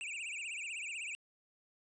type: tone with vibrato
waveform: square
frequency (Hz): 2542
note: D#7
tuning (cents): +36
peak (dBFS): -40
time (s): 0.01-1.15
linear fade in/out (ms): 0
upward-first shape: triangle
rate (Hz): 16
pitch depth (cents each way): 210
effects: resampled to 22050 Hz